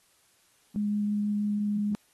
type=tone with vibrato; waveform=sine; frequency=207.3 Hz; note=G#3; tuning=3 cents flat; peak=-25 dBFS; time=0.76-1.95 s; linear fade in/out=0 ms; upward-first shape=triangle; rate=6.2 Hz; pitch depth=8 cents each way; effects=white hiss -65 dBFS RMS until 2.13 s + AAC 32 kbps